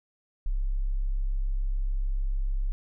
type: tone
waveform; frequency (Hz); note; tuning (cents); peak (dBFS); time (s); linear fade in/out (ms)
sine; 33.45; C1; +39; -24; 0.46-2.72; 0
effects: none